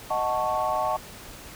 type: chord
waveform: sine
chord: D# half-diminished seventh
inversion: none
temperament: equal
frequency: 622.3 / 740 / 880 / 1108.7 Hz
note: D#5 / F#5 / A5 / C#6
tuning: 0 / 0 / 0 / 0 cents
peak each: -28 dBFS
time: 0.1-0.97 s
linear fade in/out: 10 ms
effects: tanh soft clip ceiling -14 dBFS + pink hiss -43 dBFS RMS until 1.55 s